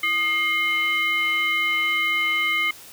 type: tone with frequency modulation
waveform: sine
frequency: 2127 Hz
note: C7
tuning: 28 cents sharp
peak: -19 dBFS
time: 0.03-2.71 s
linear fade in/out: 5 ms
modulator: 898 Hz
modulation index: 0.75
effects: white hiss -44 dBFS RMS until 2.92 s